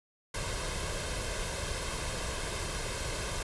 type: noise with comb filter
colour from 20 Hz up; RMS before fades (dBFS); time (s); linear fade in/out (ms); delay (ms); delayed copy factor
pink; -35; 0.34-3.43; 5; 1.9; +0.55
effects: resampled to 24000 Hz